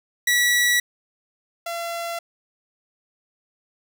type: tone pair in turn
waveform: sawtooth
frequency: 1941 / 680.1 Hz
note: B6 / F5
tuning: -31 / -46 cents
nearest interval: octave + tritone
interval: 1815 cents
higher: first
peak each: -13 / -23 dBFS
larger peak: first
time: 0.27-0.8 / 1.66-2.19 s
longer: neither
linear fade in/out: 5 ms
effects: none